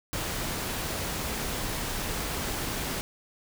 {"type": "noise", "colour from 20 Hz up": "pink", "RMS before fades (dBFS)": -32, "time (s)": [0.13, 3.01], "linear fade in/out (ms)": 0, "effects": []}